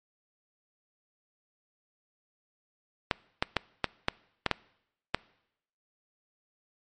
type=clicks; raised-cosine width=0.3 ms; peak=-8 dBFS; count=8; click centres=3.112 / 3.425 / 3.567 / 3.843 / 4.084 / 4.463 / 4.513 / 5.146 s; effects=noise-tail reverb RT60 0.8 s tail -23 dB re dry + MP3 48 kbps